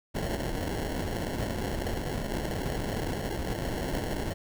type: noise with sample-and-hold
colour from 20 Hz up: pink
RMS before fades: -32 dBFS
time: 0.14-4.34 s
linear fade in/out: 20 ms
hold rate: 1225 Hz
effects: none